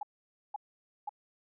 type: tone bursts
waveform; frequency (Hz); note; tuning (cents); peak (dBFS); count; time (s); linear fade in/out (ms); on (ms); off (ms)
sine; 830; G#5; -1; -33; 3; 0.01-1.093; 5; 21; 510
effects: none